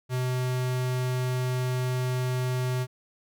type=tone; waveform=square; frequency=126.9 Hz; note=B2; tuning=47 cents sharp; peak=-26 dBFS; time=0.09-2.87 s; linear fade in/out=50 ms; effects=none